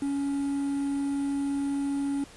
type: tone with quantisation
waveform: triangle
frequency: 280 Hz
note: C#4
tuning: 18 cents sharp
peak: -24 dBFS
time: 0.02-2.24 s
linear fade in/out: 2 ms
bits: 8
effects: pink hiss -50 dBFS RMS until 2.36 s + resampled to 24000 Hz